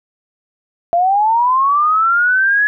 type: linear sweep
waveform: sine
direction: up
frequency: 673 to 1702 Hz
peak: -10 dBFS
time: 0.93-2.67 s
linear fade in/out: 0 ms
effects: none